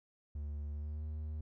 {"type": "tone with pitch glide", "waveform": "triangle", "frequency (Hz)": [73.42, 76.76], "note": ["D2", "D#2"], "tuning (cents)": [0, -23], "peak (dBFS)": -36, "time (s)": [0.35, 1.41], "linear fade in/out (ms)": 5, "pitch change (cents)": 77, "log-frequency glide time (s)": [0.72, 1.03], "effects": []}